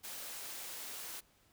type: high-pass noise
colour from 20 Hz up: white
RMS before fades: -45 dBFS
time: 0.03-1.21 s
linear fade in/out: 20 ms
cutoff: 280 Hz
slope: 12 dB/octave
effects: pink hiss -69 dBFS RMS until 1.52 s